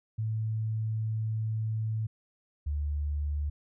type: tone pair in turn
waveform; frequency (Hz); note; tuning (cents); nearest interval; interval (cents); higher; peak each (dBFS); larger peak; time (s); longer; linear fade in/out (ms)
sine; 110 / 73.42; A2 / D2; 0 / 0; perfect fifth; 700; first; -28; neither; 0.18-2.07 / 2.66-3.5; first; 10
effects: none